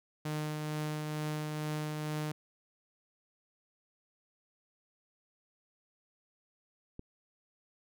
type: tone with tremolo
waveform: sawtooth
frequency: 152.4 Hz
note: D#3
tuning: 36 cents flat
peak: -29 dBFS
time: 0.25-2.32 s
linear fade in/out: 5 ms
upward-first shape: triangle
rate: 2.2 Hz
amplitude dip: 30%
type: click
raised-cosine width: 3 ms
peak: -30 dBFS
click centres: 6.994 s
effects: none